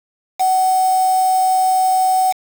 sine tone with quantisation, 749 Hz, F#5, 21 cents sharp, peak -12 dBFS, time 0.39-2.33 s, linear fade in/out 20 ms, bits 4, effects none

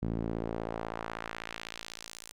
sawtooth tone with band-pass filter sweep, 56.1 Hz, A1, 34 cents sharp, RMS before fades -38 dBFS, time 0.02-2.32 s, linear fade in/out 10 ms, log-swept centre 200 to 9000 Hz, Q 1, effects none

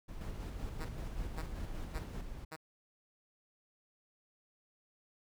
brown noise, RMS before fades -45 dBFS, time 0.08-2.45 s, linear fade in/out 10 ms
brown noise with tremolo, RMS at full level -42 dBFS, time 0.21-2.21 s, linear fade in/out 0 ms, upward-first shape square, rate 5.2 Hz, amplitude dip 45%
5% pulse tone bursts, 158.2 Hz, D#3, 29 cents sharp, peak -32 dBFS, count 4, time 0.8-2.564 s, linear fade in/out 10 ms, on 51 ms, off 520 ms
effects none

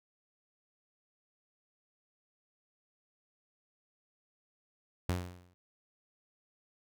sawtooth tone with exponential decay, 89.4 Hz, F2, 41 cents sharp, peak -24 dBFS, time 5.09-5.54 s, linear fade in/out 0 ms, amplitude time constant 97 ms, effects none

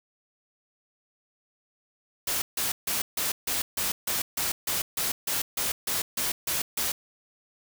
white noise bursts, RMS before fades -28 dBFS, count 16, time 2.27-6.92 s, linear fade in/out 5 ms, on 150 ms, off 150 ms, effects none

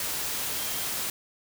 sine tone in noise, 3189 Hz, G7, 29 cents sharp, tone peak -42 dBFS, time 0.58-0.86 s, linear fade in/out 2 ms, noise white, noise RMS -31 dBFS, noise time 0-1.1 s, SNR -14 dB, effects none

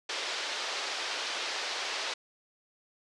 white band-pass noise, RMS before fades -35 dBFS, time 0.09-2.14 s, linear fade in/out 5 ms, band 390 to 5100 Hz, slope 24 dB/octave, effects resampled to 24000 Hz

